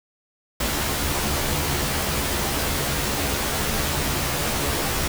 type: noise with comb filter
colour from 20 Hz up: pink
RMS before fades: -24 dBFS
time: 0.6-5.08 s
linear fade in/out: 5 ms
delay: 14 ms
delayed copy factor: +0.8
effects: none